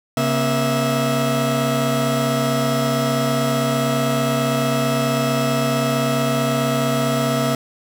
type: tone cluster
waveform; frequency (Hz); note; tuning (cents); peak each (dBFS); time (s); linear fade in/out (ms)
30% pulse; 136.8 / 238.2 / 655; C#3 / A#3 / E5; -23 / +38 / -11; -19; 0.17-7.55; 2
effects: none